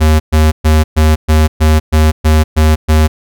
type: tone bursts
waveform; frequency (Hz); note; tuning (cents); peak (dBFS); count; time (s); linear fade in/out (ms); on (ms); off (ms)
square; 77.78; D#2; 0; -6; 10; 0-3.08; 20; 200; 120
effects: none